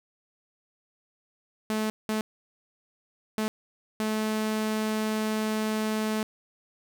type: tone bursts at uneven times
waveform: sawtooth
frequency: 216.6 Hz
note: A3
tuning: 27 cents flat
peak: -22 dBFS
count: 4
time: 1.7-1.9 / 2.09-2.21 / 3.38-3.48 / 4-6.23 s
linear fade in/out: 0 ms
effects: none